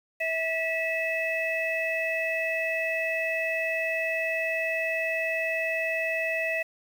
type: harmonic tone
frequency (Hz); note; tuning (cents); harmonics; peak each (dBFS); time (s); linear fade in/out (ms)
650; E5; -24; 1 / 3 / 4; -30 / -30 / -30; 0.2-6.63; 10
effects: 8-bit